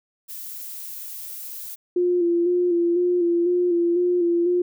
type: noise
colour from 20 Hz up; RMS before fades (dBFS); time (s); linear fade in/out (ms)
violet; -35; 0.28-1.76; 20
type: tone with vibrato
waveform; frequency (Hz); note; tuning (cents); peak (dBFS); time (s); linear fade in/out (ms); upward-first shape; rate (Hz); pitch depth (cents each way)
sine; 349.2; F4; 0; -17; 1.96-4.62; 5; square; 2; 31
effects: none